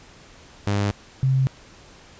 sawtooth / sine tone pair in turn, 101.6 / 132.46 Hz, G#2 / C3, -38 / +22 cents, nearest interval perfect fourth, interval 460 cents, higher second, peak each -16 dBFS, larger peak neither, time 0.67-0.91 / 1.23-1.47 s, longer neither, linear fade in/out 0 ms, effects pink hiss -48 dBFS RMS until 2.19 s + resampled to 16000 Hz

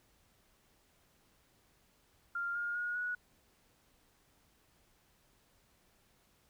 sine tone with pitch steps, 1395 / 1417.7 / 1440.9 / 1464.4 Hz, F6 / F6 / F#6 / F#6, -2 / +26 / -46 / -18 cents, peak -34 dBFS, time 2.35-3.15 s, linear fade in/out 5 ms, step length 200 ms, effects pink hiss -70 dBFS RMS until 6.49 s

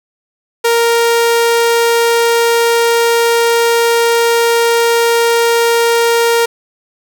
sawtooth tone, 466.1 Hz, A#4, in tune, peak -5 dBFS, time 0.64-6.46 s, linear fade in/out 10 ms, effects none

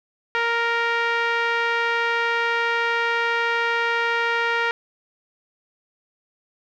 5% pulse tone with low-pass filter, 466.2 Hz, A#4, in tune, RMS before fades -22 dBFS, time 0.35-4.71 s, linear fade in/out 0 ms, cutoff 1800 Hz, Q 1.4, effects none

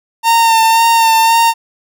45% pulse tone with vibrato, 910 Hz, A#5, 42 cents flat, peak -7 dBFS, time 0.23-1.54 s, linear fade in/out 50 ms, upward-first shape sine, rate 1.9 Hz, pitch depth 24 cents each way, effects none

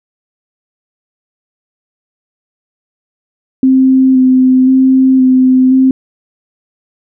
sine tone with vibrato, 260 Hz, C4, 11 cents flat, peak -4 dBFS, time 3.63-5.91 s, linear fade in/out 2 ms, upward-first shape square, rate 0.96 Hz, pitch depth 15 cents each way, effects none

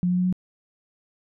sine tone with pitch steps, 178.3 / 179.85 / 181.42 / 183 Hz, F3 / F#3 / F#3 / F#3, +36 / -49 / -34 / -19 cents, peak -19 dBFS, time 0.03-0.326 s, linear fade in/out 0 ms, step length 74 ms, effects none

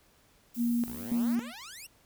violet noise, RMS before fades -45 dBFS, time 0.54-1.36 s, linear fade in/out 10 ms
sine tone with tremolo, 236.7 Hz, A#3, 27 cents sharp, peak -25 dBFS, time 0.56-1.53 s, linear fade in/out 50 ms, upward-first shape square, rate 1.8 Hz, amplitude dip 80%
10% pulse exponential sweep, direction up, 49 to 2927 Hz, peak -35 dBFS, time 0.86-1.87 s, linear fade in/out 10 ms
effects pink hiss -64 dBFS RMS until 2.05 s

